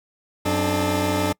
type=tone cluster; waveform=20% pulse; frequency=93 / 264.9 / 298.8 / 433.1 Hz; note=F#2 / C4 / D4 / A4; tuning=+9 / +22 / +30 / -27 cents; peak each=-20 / -27 / -18 / -22 dBFS; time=0.45-1.33 s; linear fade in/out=10 ms; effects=noise-tail reverb RT60 0.1 s tail -25 dB re dry